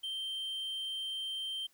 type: tone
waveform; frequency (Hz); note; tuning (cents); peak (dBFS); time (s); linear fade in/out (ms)
triangle; 3136; G7; 0; -34; 0.03-1.67; 10
effects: white hiss -69 dBFS RMS until 1.73 s